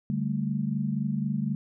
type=chord; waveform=sine; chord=D suspended fourth; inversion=none; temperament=equal with one note detuned; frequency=145.31 / 196 / 220 Hz; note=D3 / G3 / A3; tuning=-18 / 0 / 0 cents; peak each=-30 dBFS; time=0.1-1.55 s; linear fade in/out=0 ms; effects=none